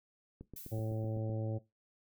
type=click train; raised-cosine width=3 ms; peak=-34 dBFS; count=8; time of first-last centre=0.41-1.297 s; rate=7.89 Hz
type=noise with exponential decay; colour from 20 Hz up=violet; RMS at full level=-45 dBFS; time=0.56-1.21 s; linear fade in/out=5 ms; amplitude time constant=140 ms
type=harmonic tone; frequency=110 Hz; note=A2; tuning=in tune; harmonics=1 / 2 / 3 / 4 / 5 / 6 / 7; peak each=-35 / -46 / -44 / -47 / -43 / -56 / -53 dBFS; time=0.71-1.59 s; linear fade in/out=20 ms
effects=noise-tail reverb RT60 0.2 s tail -17 dB re dry